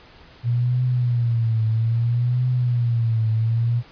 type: tone with vibrato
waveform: sine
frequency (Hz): 118.1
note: A#2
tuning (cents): +23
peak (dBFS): -17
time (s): 0.43-3.83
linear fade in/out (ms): 50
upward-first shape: triangle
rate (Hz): 0.61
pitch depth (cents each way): 120
effects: pink hiss -48 dBFS RMS until 3.91 s + resampled to 11025 Hz